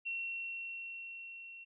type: tone with level ramp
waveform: sine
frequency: 2724 Hz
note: F7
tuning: 44 cents flat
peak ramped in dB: -35 to -48 dBFS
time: 0.05-1.65 s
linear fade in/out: 20 ms
effects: none